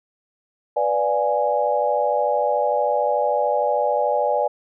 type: chord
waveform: sine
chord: B diminished seventh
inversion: none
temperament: equal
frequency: 493.9 / 587.3 / 698.5 / 830.6 Hz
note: B4 / D5 / F5 / Ab5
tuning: 0 / 0 / 0 / 0 cents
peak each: -24 / -21 / -27 / -22 dBFS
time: 0.76-4.48 s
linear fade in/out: 10 ms
effects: none